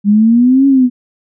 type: exponential two-way sweep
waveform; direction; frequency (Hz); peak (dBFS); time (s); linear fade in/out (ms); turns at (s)
sine; up then down; 200 to 278 to 243.3; -5; 0.04-0.9; 50; 0.67
effects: none